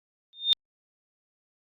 sine tone with exponential growth, 3638 Hz, A#7, 43 cents flat, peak -14 dBFS, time 0.33-0.53 s, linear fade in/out 0 ms, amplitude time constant 42 ms, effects Opus 48 kbps

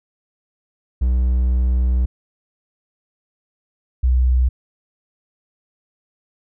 triangle / sine tone pair in turn, 62.2 / 62.81 Hz, B1 / B1, +13 / +30 cents, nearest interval unison, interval 17 cents, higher second, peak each -12 dBFS, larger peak neither, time 1.01-2.06 / 4.03-4.49 s, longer first, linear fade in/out 10 ms, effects none

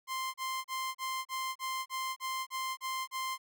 sawtooth tone bursts, 1046.5 Hz, C6, in tune, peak -30 dBFS, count 11, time 0.07-3.38 s, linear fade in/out 50 ms, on 270 ms, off 34 ms, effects none

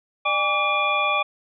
sine tone cluster, 599 / 810 / 1152 / 2408 / 3435 Hz, D5 / G#5 / D6 / D7 / A7, +34 / -43 / -34 / +43 / -42 cents, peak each -28 / -27 / -23 / -23 / -30 dBFS, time 0.25-1.23 s, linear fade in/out 10 ms, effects none

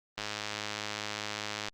click train, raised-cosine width 0.2 ms, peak -17 dBFS, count 159, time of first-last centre 0.18-1.685 s, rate 105 Hz, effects Opus 32 kbps

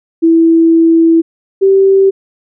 sine tone pair in turn, 329.1 / 388.1 Hz, E4 / G4, -3 / -17 cents, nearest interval minor third, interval 286 cents, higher second, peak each -4 dBFS, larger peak neither, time 0.22-1.22 / 1.61-2.11 s, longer first, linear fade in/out 20 ms, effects none

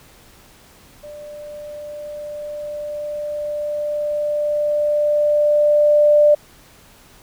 sine tone with level ramp, 593 Hz, D5, 17 cents sharp, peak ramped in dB -33 to -8 dBFS, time 1.03-6.35 s, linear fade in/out 10 ms, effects pink hiss -48 dBFS RMS until 7.22 s

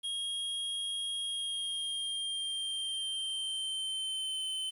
square tone with pitch glide, 3267 to 3066 Hz, G#7 to G7, -29 to -39 cents, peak -34 dBFS, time 0.03-4.71 s, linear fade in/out 20 ms, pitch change -110 cents, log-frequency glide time 1.22-4.45 s, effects resampled to 32000 Hz + 10-bit

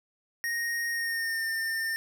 square tone with pitch glide, 1864.7 to 1805.3 Hz, A#6 to A6, 0 to +44 cents, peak -29 dBFS, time 0.44-1.96 s, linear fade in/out 0 ms, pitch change -56 cents, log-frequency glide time 0.9-1.47 s, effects none

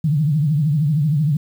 sine tone with vibrato, 150 Hz, D3, 37 cents sharp, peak -14 dBFS, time 0.04-1.37 s, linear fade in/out 5 ms, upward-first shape triangle, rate 13 Hz, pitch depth 180 cents each way, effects 8-bit

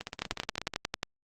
two click trains, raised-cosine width 0.2 ms, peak -18 / -12 dBFS, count 13 / 10, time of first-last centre 0.01-0.737 / 0.22-1.031 s, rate 16.5 / 11.1 Hz, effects Opus 32 kbps

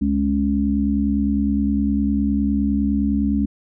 harmonic tone, 69.8 Hz, C#2, 13 cents sharp, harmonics 1 / 3 / 4, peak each -24 / -19 / -21 dBFS, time 0.01-3.46 s, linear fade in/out 10 ms, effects none

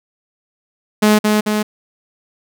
sawtooth tone with echo, 212 Hz, G#3, 36 cents sharp, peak -5 dBFS, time 1.02-1.19 s, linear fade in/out 10 ms, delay 220 ms, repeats 2, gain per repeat -3 dB, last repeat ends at 1.63 s, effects none

